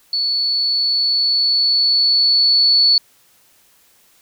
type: tone with level ramp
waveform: sine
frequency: 4435 Hz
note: C#8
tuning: in tune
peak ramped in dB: -16 to -9 dBFS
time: 0.13-2.98 s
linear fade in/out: 2 ms
effects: white hiss -54 dBFS RMS until 4.21 s